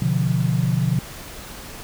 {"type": "chord", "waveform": "sine", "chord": "B diminished", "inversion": "none", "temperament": "equal with one note detuned", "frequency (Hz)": [125.92, 146.83, 174.61], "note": ["B2", "D3", "F3"], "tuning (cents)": [34, 0, 0], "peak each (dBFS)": [-21, -22, -22], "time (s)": [0.02, 0.99], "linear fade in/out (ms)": 2, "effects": ["pink hiss -37 dBFS RMS until 1.83 s"]}